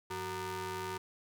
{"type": "ring-modulated tone", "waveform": "sawtooth", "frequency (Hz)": 277.2, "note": "C#4", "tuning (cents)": 0, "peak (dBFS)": -30, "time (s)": [0.1, 0.98], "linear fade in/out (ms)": 10, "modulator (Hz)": 652, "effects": []}